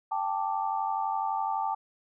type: chord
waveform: sine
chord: G suspended second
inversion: none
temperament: equal with one note detuned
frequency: 788.1 / 880 / 1174.7 Hz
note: G5 / A5 / D6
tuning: +9 / 0 / 0 cents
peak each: -31 / -30 / -35 dBFS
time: 0.11-1.75 s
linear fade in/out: 10 ms
effects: none